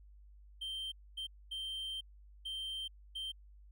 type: tone bursts at uneven times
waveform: triangle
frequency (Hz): 3136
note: G7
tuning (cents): 0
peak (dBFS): -37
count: 5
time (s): 0.61-0.92 / 1.17-1.27 / 1.51-2.01 / 2.45-2.88 / 3.15-3.32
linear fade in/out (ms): 10
effects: added 50 Hz sine -55 dBFS peak until 3.71 s